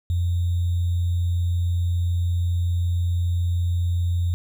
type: tone with sample-and-hold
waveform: sine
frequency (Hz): 87.31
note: F2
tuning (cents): 0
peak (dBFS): -19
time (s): 0.1-4.34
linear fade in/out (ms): 0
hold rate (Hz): 3675
effects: none